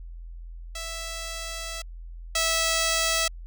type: tone pair in turn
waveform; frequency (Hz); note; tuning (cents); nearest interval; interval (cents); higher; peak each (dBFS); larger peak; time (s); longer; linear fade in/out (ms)
5% pulse; 659 / 654.4; E5 / E5; -1 / -13; unison; 12; first; -22 / -11; second; 0.75-1.82 / 2.35-3.28; first; 5
effects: added 42 Hz sine -37 dBFS peak until 3.46 s